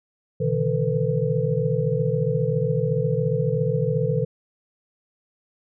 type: tone cluster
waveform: sine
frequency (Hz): 124 / 147 / 161.3 / 450 / 497.6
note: B2 / D3 / E3 / A4 / B4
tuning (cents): +7 / +2 / -37 / +39 / +13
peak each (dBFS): -26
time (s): 0.4-4.25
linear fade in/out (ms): 10
effects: none